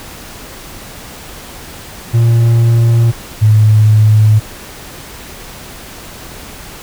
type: tone pair in turn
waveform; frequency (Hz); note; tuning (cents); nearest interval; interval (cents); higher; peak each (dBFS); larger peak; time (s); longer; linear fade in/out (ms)
triangle / sine; 116.3 / 107.46; A#2 / A2; -4 / -40; minor second; 136; first; -4; neither; 2.13-3.12 / 3.41-4.4; neither; 20
effects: pink hiss -31 dBFS RMS until 6.82 s